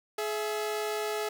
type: tone pair together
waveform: sawtooth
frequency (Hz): 423.4 / 664.4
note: G#4 / E5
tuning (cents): +33 / +13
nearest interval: minor sixth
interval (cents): 780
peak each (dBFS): -27 / -33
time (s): 0.18-1.29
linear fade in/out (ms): 5
effects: 11-bit